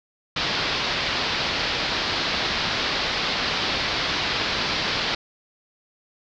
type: low-pass noise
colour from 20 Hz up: white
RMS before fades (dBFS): -25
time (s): 0.36-5.15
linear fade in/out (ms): 5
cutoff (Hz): 4900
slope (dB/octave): 48
effects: none